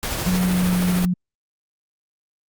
pink noise with tremolo, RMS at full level -25 dBFS, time 0.03-1.05 s, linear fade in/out 0 ms, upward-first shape sine, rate 13 Hz, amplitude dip 25%
sine tone with pitch glide, 182.2 to 179.8 Hz, F#3 to F#3, -26 to -49 cents, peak -17 dBFS, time 0.26-1.14 s, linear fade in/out 10 ms, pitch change -23 cents, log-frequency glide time 0.48-0.69 s
effects Opus 48 kbps

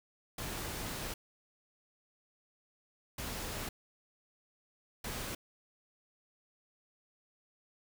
pink noise bursts at uneven times, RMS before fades -40 dBFS, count 3, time 0.38-1.14 / 3.18-3.69 / 5.04-5.35 s, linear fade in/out 5 ms, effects none

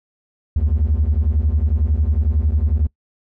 triangle beating tone pair, 69.7 / 80.7 Hz, C#2 / E2, +10 / -36 cents, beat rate 11 Hz, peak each -14 dBFS, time 0.56-2.87 s, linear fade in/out 5 ms, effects noise-tail reverb RT60 0.1 s tail -22 dB re dry + tanh soft clip ceiling -10 dBFS

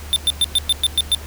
square tone bursts, 3577 Hz, A7, 28 cents sharp, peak -13 dBFS, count 8, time 0.13-1.148 s, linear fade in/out 0 ms, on 31 ms, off 110 ms, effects added 74 Hz sine -32 dBFS peak until 1.26 s + pink hiss -38 dBFS RMS until 1.26 s

